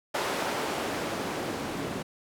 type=noise with band-pass filter sweep; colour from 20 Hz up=white; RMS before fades=-32 dBFS; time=0.14-2.03 s; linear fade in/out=10 ms; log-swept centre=570 to 210 Hz; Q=0.73; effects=none